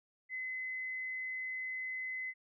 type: tone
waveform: sine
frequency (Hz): 2035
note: C7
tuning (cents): -49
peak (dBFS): -37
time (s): 0.29-2.34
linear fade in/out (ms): 50
effects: none